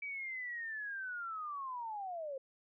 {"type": "linear sweep", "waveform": "sine", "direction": "down", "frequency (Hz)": [2300, 519], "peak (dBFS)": -39, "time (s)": [0.02, 2.38], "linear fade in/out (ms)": 5, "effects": []}